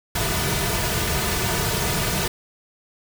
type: noise with comb filter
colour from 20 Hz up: pink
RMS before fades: -23 dBFS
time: 0.15-2.28 s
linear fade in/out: 5 ms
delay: 3.7 ms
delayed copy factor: -0.75
effects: none